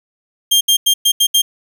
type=tone bursts at uneven times; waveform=sawtooth; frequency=3200 Hz; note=G7; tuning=35 cents sharp; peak=-6 dBFS; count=6; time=0.51-0.61 / 0.68-0.77 / 0.86-0.94 / 1.05-1.12 / 1.2-1.27 / 1.34-1.42 s; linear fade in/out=10 ms; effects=none